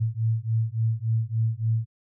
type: beating tone pair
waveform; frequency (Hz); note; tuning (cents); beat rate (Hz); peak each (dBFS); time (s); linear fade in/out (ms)
sine; 110.8 / 114.3; A2 / A#2; +13 / -34; 3.5; -25; 0-1.86; 20
effects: none